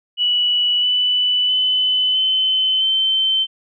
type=tone with pitch steps; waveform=sine; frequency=2946 / 2982 / 3018 / 3055 / 3092 Hz; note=F#7 / F#7 / F#7 / G7 / G7; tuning=-8 / +13 / +34 / -45 / -24 cents; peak=-14 dBFS; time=0.17-3.47 s; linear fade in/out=50 ms; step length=660 ms; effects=none